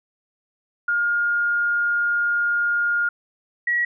sine tone pair in turn, 1418 / 1918.1 Hz, F6 / A#6, +26 / +49 cents, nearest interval perfect fourth, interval 523 cents, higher second, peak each -18 / -18 dBFS, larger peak neither, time 0.88-3.09 / 3.67-3.85 s, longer first, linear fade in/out 5 ms, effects none

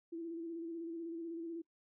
sine tone with vibrato, 332.9 Hz, E4, 17 cents sharp, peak -40 dBFS, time 0.12-1.62 s, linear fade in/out 10 ms, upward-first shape square, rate 16 Hz, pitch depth 31 cents each way, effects noise-tail reverb RT60 0.1 s tail -25 dB re dry

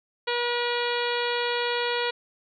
harmonic tone, 481 Hz, B4, 46 cents flat, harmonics 1 / 2 / 3 / 4 / 5 / 6 / 7 / 8 / 9, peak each -28 / -31 / -33 / -34 / -35 / -36 / -36 / -37 / -38 dBFS, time 0.27-2.11 s, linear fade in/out 10 ms, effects none

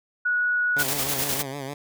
sine tone, 1463 Hz, F#6, 20 cents flat, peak -20 dBFS, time 0.25-0.83 s, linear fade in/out 10 ms
10% pulse tone with vibrato, 138.59 Hz, C#3, in tune, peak -23 dBFS, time 0.76-1.74 s, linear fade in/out 5 ms, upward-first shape sine, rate 6.5 Hz, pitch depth 84 cents each way
white noise with tremolo, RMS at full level -25 dBFS, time 0.78-1.43 s, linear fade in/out 20 ms, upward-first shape square, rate 9.8 Hz, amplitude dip 40%
effects none

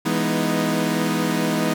sawtooth chord, E major seventh, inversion none, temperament equal with one note detuned, 166.15 / 207.7 / 246.9 / 311.1 Hz, E3 / G#3 / B3 / D#4, +14 / 0 / 0 / 0 cents, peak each -21 dBFS, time 0.05-1.74 s, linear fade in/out 10 ms, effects none

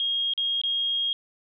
sine tone with dropouts, 3256 Hz, G#7, 35 cents flat, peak -23 dBFS, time 0-1.13 s, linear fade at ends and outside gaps 1 ms, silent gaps 0.336-0.377 / 0.615-0.636 s, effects none

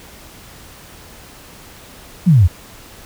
sine exponential sweep, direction down, 196 to 78 Hz, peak -6 dBFS, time 2.26-2.48 s, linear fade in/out 20 ms, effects pink hiss -40 dBFS RMS until 3.05 s

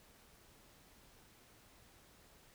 silence, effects pink hiss -64 dBFS RMS until 2.54 s

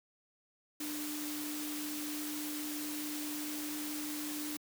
sine tone in noise, 300 Hz, D4, 37 cents sharp, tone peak -39 dBFS, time 0.8-4.57 s, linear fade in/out 5 ms, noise white, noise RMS -42 dBFS, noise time 0.8-4.57 s, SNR 0 dB, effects high-pass 150 Hz 12 dB/octave

